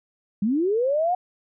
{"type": "linear sweep", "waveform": "sine", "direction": "up", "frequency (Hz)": [189.8, 740], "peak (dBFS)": -19, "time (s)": [0.42, 1.15], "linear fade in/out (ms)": 5, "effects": []}